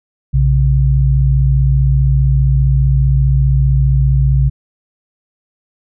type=tone pair together; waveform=sine; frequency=60.29 / 135.5 Hz; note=B1 / C#3; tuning=-41 / -39 cents; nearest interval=octave + major second; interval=1402 cents; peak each=-11 dBFS; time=0.33-4.5 s; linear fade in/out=20 ms; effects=none